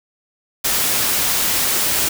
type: noise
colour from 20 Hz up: white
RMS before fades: -18 dBFS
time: 0.64-2.09 s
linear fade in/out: 10 ms
effects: none